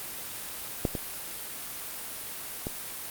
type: clicks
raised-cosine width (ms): 2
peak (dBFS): -11 / -18 / -19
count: 3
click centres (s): 0.852 / 0.952 / 2.669
effects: white hiss -38 dBFS RMS until 3.1 s + Opus 32 kbps